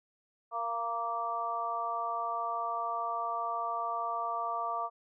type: harmonic tone with a mistuned harmonic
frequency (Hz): 233.1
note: A#3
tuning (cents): 0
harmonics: 2 / 3 / 4 / 5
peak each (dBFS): -46 / -36 / -38 / -34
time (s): 0.51-4.9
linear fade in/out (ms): 50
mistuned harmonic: 3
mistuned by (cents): -22
effects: none